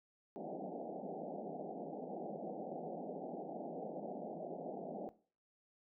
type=band-pass noise; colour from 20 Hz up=white; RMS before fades=-45 dBFS; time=0.36-5.09 s; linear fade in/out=0 ms; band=160 to 790 Hz; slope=96 dB/octave; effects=noise-tail reverb RT60 0.4 s tail -17 dB re dry

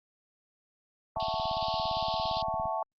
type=chord; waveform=sine; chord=F# minor seventh; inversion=third; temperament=equal; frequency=659.3 / 740 / 880 / 1108.7 Hz; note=E5 / F#5 / A5 / C#6; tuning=0 / 0 / 0 / 0 cents; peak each=-34 / -36 / -33 / -37 dBFS; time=1.16-2.83 s; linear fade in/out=2 ms
type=click train; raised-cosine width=5 ms; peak=-30 dBFS; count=27; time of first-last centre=1.17-2.656 s; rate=17.5 Hz
type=band-pass noise; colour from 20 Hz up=white; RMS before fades=-39 dBFS; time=1.2-2.42 s; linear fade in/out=0 ms; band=2800 to 4900 Hz; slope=96 dB/octave
effects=Opus 32 kbps

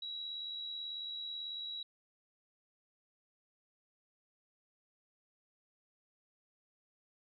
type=tone with amplitude modulation; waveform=sine; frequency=3884 Hz; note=B7; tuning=30 cents flat; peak=-38 dBFS; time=0.02-1.83 s; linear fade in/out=5 ms; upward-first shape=sine; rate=78.2 Hz; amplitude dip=35%; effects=none

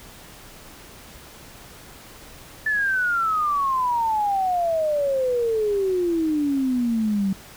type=exponential sweep; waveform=sine; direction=down; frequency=1760 to 190 Hz; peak=-19 dBFS; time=2.66-7.33 s; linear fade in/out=5 ms; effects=pink hiss -44 dBFS RMS until 7.56 s

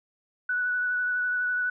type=tone with vibrato; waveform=sine; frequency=1480 Hz; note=F#6; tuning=in tune; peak=-24 dBFS; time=0.49-1.7 s; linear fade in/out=5 ms; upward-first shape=sine; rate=12 Hz; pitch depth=15 cents each way; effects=none

